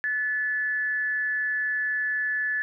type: tone with amplitude modulation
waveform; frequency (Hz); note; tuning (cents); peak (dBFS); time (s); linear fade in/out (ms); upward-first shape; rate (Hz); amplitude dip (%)
sine; 1728; A6; -32; -22; 0.04-2.62; 0; sine; 236; 40
effects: none

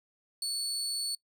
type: tone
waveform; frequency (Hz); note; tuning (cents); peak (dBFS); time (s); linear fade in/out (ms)
30% pulse; 4435; C#8; 0; -28; 0.42-1.15; 2
effects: noise-tail reverb RT60 0.1 s tail -23 dB re dry

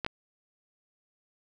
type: clicks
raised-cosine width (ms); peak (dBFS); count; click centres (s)
0.3; -15; 2; 0.047 / 0.064
effects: none

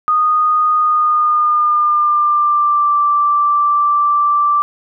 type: tone with pitch glide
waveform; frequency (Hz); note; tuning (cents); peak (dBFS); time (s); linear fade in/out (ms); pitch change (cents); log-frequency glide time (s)
sine; 1235 to 1171.8; D#6 to D6; -13 to -4; -10; 0.08-4.62; 0; -91; 0.76-2.96
effects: none

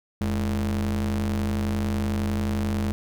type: ring-modulated tone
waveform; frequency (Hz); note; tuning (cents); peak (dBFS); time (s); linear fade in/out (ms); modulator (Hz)
square; 61.74; B1; 0; -21; 0.21-2.92; 0; 149
effects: none

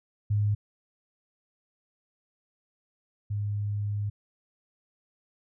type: tone pair in turn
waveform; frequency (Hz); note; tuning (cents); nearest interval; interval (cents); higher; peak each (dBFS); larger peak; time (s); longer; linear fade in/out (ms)
sine; 103.83 / 103.05; G#2 / G#2; 0 / -13; unison; 13; first; -22 / -27; first; 0.3-0.55 / 3.3-4.1; second; 10
effects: none

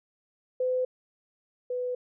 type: tone pair in turn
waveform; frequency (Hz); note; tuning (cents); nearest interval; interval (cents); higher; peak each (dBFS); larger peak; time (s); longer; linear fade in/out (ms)
sine; 508 / 497.5; B4 / B4; +49 / +13; unison; 36; first; -24 / -28; first; 0.6-0.85 / 1.7-1.95; neither; 5
effects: none

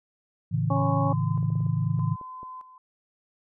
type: chord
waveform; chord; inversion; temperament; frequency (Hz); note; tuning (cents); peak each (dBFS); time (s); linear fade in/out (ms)
sine; A major; none; equal with one note detuned; 110 / 138.59 / 162.17; A2 / C#3 / E3; 0 / 0 / -28; -27; 0.51-2.16; 20
type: harmonic tone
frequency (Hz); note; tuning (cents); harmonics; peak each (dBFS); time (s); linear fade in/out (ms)
276.4; C#4; -5; 1 / 2 / 3 / 4; -30 / -30 / -30 / -30; 0.7-1.13; 5
type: tone with tremolo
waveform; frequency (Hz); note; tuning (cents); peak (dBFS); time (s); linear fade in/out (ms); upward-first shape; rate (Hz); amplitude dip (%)
sine; 1023; C6; -39; -37; 0.76-2.78; 2; square; 0.81; 70
type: clicks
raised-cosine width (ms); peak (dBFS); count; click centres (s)
2; -33; 10; 0.825 / 1.376 / 1.429 / 1.503 / 1.555 / 1.605 / 1.665 / 1.99 / 2.213 / 2.431
effects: none

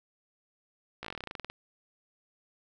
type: slowing click train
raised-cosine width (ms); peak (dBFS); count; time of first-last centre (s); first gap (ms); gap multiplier
0.3; -22; 16; 1.03-1.5; 16; 1.09
effects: none

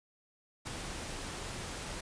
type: noise with ADSR envelope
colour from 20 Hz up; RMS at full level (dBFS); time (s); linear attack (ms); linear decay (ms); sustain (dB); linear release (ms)
pink; -37; 0.65-2.01; 22; 6; -4; 9
effects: resampled to 22050 Hz

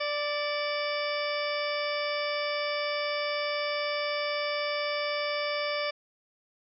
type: harmonic tone with a mistuned harmonic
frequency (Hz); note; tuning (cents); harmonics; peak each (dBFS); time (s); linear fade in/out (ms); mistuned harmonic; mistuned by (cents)
588; D5; +2; 1 / 2 / 3 / 4 / 5 / 6 / 8 / 9; -31 / -36 / -39 / -35 / -41 / -41 / -40 / -42; 0-5.91; 10; 4; -31
effects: none

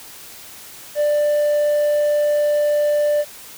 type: tone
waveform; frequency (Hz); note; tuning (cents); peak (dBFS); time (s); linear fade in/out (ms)
triangle; 591; D5; +11; -12; 0.95-3.25; 50
effects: tanh soft clip ceiling -8 dBFS + white hiss -39 dBFS RMS until 3.57 s

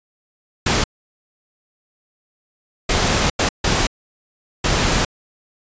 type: noise bursts at uneven times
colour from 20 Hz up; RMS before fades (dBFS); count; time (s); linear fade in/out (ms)
pink; -17; 5; 0.66-0.84 / 2.89-3.3 / 3.39-3.49 / 3.64-3.87 / 4.64-5.05; 5
effects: resampled to 16000 Hz

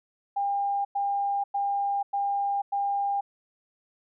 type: tone bursts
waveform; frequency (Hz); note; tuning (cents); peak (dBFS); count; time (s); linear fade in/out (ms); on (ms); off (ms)
sine; 802; G5; +39; -24; 5; 0.36-3.21; 10; 490; 100
effects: none

